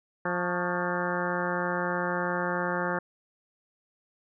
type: harmonic tone with a mistuned harmonic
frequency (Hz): 176.9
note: F3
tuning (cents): +23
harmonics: 1 / 2 / 3 / 4 / 5 / 6 / 7 / 8 / 9 / 10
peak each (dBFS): -34 / -35 / -33 / -39 / -35 / -37 / -38 / -36 / -36 / -38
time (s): 0.25-2.99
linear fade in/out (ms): 5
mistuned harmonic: 6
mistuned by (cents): +84
effects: none